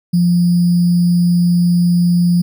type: tone with sample-and-hold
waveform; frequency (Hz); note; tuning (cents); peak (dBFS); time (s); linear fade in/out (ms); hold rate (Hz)
sine; 174.61; F3; 0; -9; 0.13-2.42; 10; 4900
effects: none